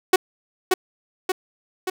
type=tone with echo; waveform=sawtooth; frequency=371.8 Hz; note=F#4; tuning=8 cents sharp; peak=-7 dBFS; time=0.13-0.16 s; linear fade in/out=5 ms; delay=580 ms; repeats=3; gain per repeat=-4 dB; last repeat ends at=1.9 s; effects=none